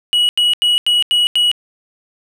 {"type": "tone bursts", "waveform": "triangle", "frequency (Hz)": 2919, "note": "F#7", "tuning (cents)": -24, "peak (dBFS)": -9, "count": 6, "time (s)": [0.13, 1.515], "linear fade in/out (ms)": 0, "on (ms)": 160, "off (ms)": 85, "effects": []}